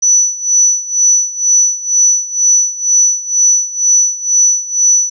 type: tone with tremolo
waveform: sine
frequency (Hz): 5950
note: F#8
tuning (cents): +9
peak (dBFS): -5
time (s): 0.02-5.1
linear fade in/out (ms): 10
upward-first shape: sine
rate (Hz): 2.1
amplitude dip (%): 85
effects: none